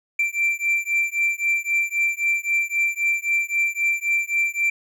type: beating tone pair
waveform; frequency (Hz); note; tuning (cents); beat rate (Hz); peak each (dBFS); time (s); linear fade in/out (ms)
triangle; 2349 / 2352.8; D7 / D7; 0 / +3; 3.8; -21; 0.19-4.7; 5
effects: none